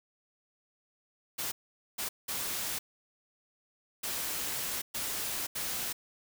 white noise bursts at uneven times, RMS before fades -35 dBFS, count 6, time 1.38-1.52 / 1.98-2.09 / 2.28-2.79 / 4.03-4.82 / 4.94-5.47 / 5.55-5.93 s, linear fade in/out 10 ms, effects none

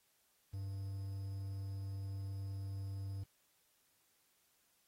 triangle tone with quantisation, 97.7 Hz, G2, 5 cents flat, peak -38 dBFS, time 0.53-3.24 s, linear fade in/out 10 ms, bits 11, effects white hiss -75 dBFS RMS until 4.87 s + AAC 48 kbps

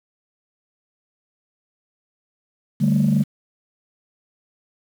sine chord, D suspended fourth, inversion none, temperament just, 146.83 / 195.78 / 220.2 Hz, D3 / G3 / A3, 0 / -2 / +2 cents, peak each -18 dBFS, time 2.8-3.24 s, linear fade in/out 20 ms, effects tanh soft clip ceiling -9 dBFS + 7-bit

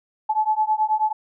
sine beating tone pair, 858 / 867.3 Hz, A5 / A5, -44 / -25 cents, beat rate 9.3 Hz, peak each -21 dBFS, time 0.29-1.13 s, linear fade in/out 10 ms, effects none

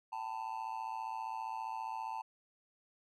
triangle tone with amplitude modulation, 887 Hz, A5, 14 cents sharp, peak -32 dBFS, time 0.12-2.22 s, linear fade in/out 10 ms, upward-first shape sine, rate 115 Hz, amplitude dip 95%, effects none

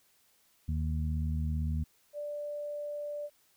harmonic tone, 77.78 Hz, D#2, in tune, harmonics 1 / 2 / 3, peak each -30 / -36 / -40 dBFS, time 0.68-1.84 s, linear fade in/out 10 ms
sine tone, 587.3 Hz, D5, in tune, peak -35 dBFS, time 2.13-3.3 s, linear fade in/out 50 ms
effects white hiss -68 dBFS RMS until 3.56 s

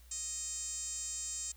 5% pulse tone with band-pass filter, 622.3 Hz, D#5, in tune, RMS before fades -40 dBFS, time 0.11-1.52 s, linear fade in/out 5 ms, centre 7400 Hz, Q 6.7, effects added 60 Hz sine -55 dBFS peak until 1.56 s + white hiss -64 dBFS RMS until 1.56 s

